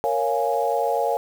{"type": "chord", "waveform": "sine", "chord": "Bb minor seventh", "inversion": "none", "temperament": "equal", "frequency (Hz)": [466.2, 554.4, 698.5, 830.6], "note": ["Bb4", "Db5", "F5", "Ab5"], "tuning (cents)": [0, 0, 0, 0], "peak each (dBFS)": -25, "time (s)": [0.04, 1.17], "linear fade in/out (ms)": 0, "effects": ["7-bit"]}